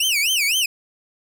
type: tone with vibrato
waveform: sawtooth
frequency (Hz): 2637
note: E7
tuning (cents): 0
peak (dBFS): -14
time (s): 0-0.66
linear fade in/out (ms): 5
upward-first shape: sine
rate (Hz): 3.9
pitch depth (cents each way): 300
effects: none